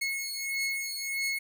sawtooth beating tone pair, 2179 / 2180.6 Hz, C#7 / C#7, -30 / -29 cents, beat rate 1.6 Hz, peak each -30 / -30 dBFS, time 0.01-1.39 s, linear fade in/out 10 ms, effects none

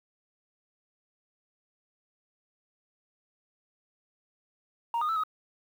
sine tone with pitch steps, 933 / 1229 / 1319 / 1264 Hz, A#5 / D#6 / E6 / D#6, +1 / -22 / +1 / +27 cents, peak -24 dBFS, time 4.94-5.236 s, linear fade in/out 2 ms, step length 74 ms, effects tanh soft clip ceiling -24 dBFS + 9-bit

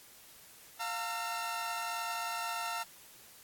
sawtooth tone cluster, 703 / 912 / 1347 Hz, F5 / A#5 / E6, +11 / -38 / +37 cents, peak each -37 / -35 / -35 dBFS, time 0.79-2.84 s, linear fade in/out 20 ms, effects white hiss -56 dBFS RMS until 3.43 s + AAC 64 kbps

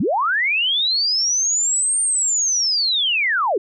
sine linear two-way sweep, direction up then down, 140.8 to 8870 to 335.8 Hz, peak -16 dBFS, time 0-3.58 s, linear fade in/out 5 ms, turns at 2.01 s, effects none

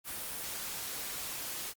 white noise, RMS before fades -39 dBFS, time 0.04-1.74 s, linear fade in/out 50 ms, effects Opus 32 kbps

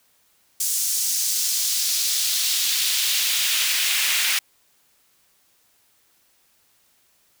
pink noise with high-pass filter sweep, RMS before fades -22 dBFS, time 0.6-4.39 s, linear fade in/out 5 ms, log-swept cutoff 7000 to 2200 Hz, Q 1.4, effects white hiss -62 dBFS RMS until 7.4 s

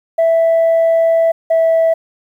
sine tone pair in turn, 659.3 / 654.7 Hz, E5 / E5, 0 / -12 cents, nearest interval unison, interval 12 cents, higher first, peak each -7 dBFS, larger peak neither, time 0.18-1.32 / 1.5-1.94 s, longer first, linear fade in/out 10 ms, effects tanh soft clip ceiling -7 dBFS + 8-bit

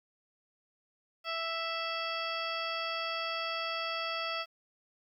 harmonic tone, 660 Hz, E5, 2 cents sharp, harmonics 1 / 2 / 3 / 4 / 5 / 7 / 8, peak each -40 / -37 / -43 / -40 / -41 / -43 / -46 dBFS, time 1.24-4.46 s, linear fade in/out 50 ms, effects 11-bit

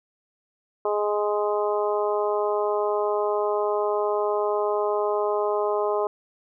harmonic tone, 208.1 Hz, G#3, 4 cents sharp, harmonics 2 / 3 / 4 / 5 / 6, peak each -24 / -27 / -30 / -30 / -35 dBFS, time 0.85-6.07 s, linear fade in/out 2 ms, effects none

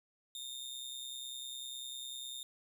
sawtooth tone with amplitude modulation, 3646 Hz, A#7, 39 cents flat, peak -36 dBFS, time 0.35-2.43 s, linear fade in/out 2 ms, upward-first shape sine, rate 130 Hz, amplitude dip 70%, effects none

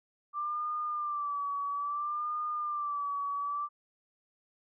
sine tone with vibrato, 1175 Hz, D6, 1 cent sharp, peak -31 dBFS, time 0.33-3.69 s, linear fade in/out 50 ms, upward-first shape sine, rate 0.6 Hz, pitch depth 61 cents each way, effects none

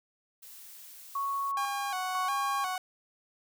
blue noise, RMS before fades -49 dBFS, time 0.42-1.52 s, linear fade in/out 10 ms
sine tone with tremolo, 1108.7 Hz, C#6, in tune, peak -29 dBFS, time 1.15-2.76 s, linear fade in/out 5 ms, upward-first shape square, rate 1 Hz, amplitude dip 50%
sawtooth tone with vibrato, 773 Hz, G5, 24 cents flat, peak -29 dBFS, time 1.57-2.78 s, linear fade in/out 2 ms, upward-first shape square, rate 1.4 Hz, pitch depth 74 cents each way
effects none

